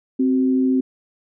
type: tone pair together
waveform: sine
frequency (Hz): 260.9 / 374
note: C4 / F#4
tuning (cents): -5 / +19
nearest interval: tritone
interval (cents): 624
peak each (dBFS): -15 / -25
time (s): 0.19-0.81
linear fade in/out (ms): 10
effects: none